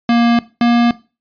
square tone pair in turn, 235.3 / 237.1 Hz, A#3 / A#3, +16 / +30 cents, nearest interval unison, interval 14 cents, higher second, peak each -10 / -10 dBFS, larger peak neither, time 0.09-0.39 / 0.61-0.91 s, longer neither, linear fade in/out 2 ms, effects noise-tail reverb RT60 0.3 s tail -18 dB re dry + resampled to 11025 Hz

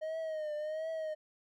triangle tone with vibrato, 622.3 Hz, D#5, in tune, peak -33 dBFS, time 0.01-1.15 s, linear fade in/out 20 ms, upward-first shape triangle, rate 1.4 Hz, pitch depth 77 cents each way, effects none

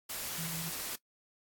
sine tone in noise, 164.81 Hz, E3, in tune, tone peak -41 dBFS, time 0.38-0.7 s, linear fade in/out 10 ms, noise white, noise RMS -39 dBFS, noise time 0.09-0.96 s, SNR -5 dB, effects noise-tail reverb RT60 0.1 s tail -22 dB re dry + AAC 64 kbps

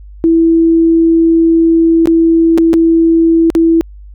sine tone with dropouts, 329.6 Hz, E4, in tune, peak -5 dBFS, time 0.24-3.81 s, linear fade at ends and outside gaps 0 ms, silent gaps 2.057-2.073 / 2.577-2.583 / 2.732-2.739 / 3.502-3.551 s, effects added 50 Hz sine -30 dBFS peak until 4.14 s

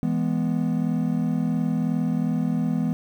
triangle chord, E major, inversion none, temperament equal, 164.81 / 207.7 / 246.9 Hz, E3 / G#3 / B3, 0 / 0 / 0 cents, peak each -23 / -25 / -23 dBFS, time 0.03-2.93 s, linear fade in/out 0 ms, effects 9-bit

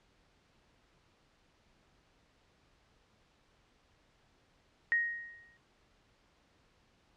sine tone with exponential decay, 1874 Hz, A#6, 9 cents sharp, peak -24 dBFS, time 4.92-5.57 s, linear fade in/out 0 ms, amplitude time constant 140 ms, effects pink hiss -69 dBFS RMS until 7.16 s + low-pass 5000 Hz 12 dB/octave

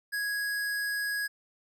square tone, 1661.2 Hz, G#6, in tune, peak -30 dBFS, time 0.12-1.28 s, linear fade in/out 20 ms, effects none

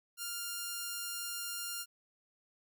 5% pulse tone, 1401 Hz, F6, 5 cents sharp, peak -26 dBFS, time 0.17-1.86 s, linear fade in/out 50 ms, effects none

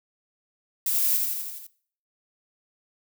violet noise with echo, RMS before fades -25 dBFS, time 0.86-1.17 s, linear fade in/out 2 ms, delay 83 ms, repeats 6, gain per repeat -3 dB, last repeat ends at 1.668 s, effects noise-tail reverb RT60 0.5 s tail -19 dB re dry

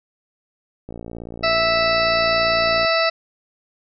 click train, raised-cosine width 2 ms, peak -20 dBFS, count 114, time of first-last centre 0.89-2.848 s, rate 57.7 Hz
harmonic tone, 658 Hz, E5, 3 cents flat, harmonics 1 / 2 / 3 / 4 / 6 / 7 / 8, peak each -19 / -22 / -24 / -25 / -27 / -27 / -28 dBFS, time 1.43-3.1 s, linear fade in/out 10 ms
effects none

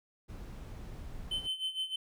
brown noise, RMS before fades -44 dBFS, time 0.28-1.48 s, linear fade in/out 20 ms
triangle tone with tremolo, 3065 Hz, G7, 40 cents flat, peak -29 dBFS, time 1.31-1.96 s, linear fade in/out 5 ms, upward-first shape sine, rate 6.5 Hz, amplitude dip 80%
effects none

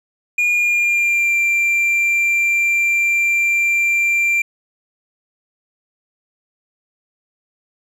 triangle tone with pitch glide, 2433 to 2366 Hz, D#7 to D7, -39 to +12 cents, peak -12 dBFS, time 0.38-4.42 s, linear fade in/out 5 ms, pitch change -49 cents, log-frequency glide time 0.49-1.36 s, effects none

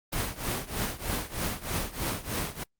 pink noise with tremolo, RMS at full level -28 dBFS, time 0.12-2.64 s, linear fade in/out 10 ms, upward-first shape triangle, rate 3.2 Hz, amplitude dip 90%, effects noise-tail reverb RT60 0.1 s tail -25 dB re dry + Opus 24 kbps

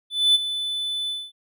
triangle tone with ADSR envelope, 3500 Hz, A7, 10 cents flat, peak -11 dBFS, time 0.1-1.32 s, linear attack 250 ms, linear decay 21 ms, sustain -12 dB, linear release 230 ms, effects none

